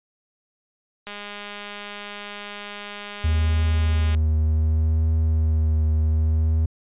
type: click train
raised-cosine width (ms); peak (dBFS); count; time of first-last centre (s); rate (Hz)
0.2; -17; 632; 1.07-4.148; 205
type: tone with vibrato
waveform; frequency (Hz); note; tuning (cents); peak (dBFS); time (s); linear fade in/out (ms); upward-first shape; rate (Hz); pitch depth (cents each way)
triangle; 78.7; D#2; +20; -15; 3.24-6.66; 5; triangle; 0.66; 23
effects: resampled to 8000 Hz